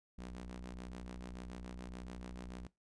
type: ring-modulated tone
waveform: sawtooth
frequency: 61.74 Hz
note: B1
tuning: in tune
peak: -38 dBFS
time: 0.18-2.67 s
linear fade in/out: 5 ms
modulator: 120 Hz
effects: noise-tail reverb RT60 0.2 s tail -21 dB re dry + resampled to 22050 Hz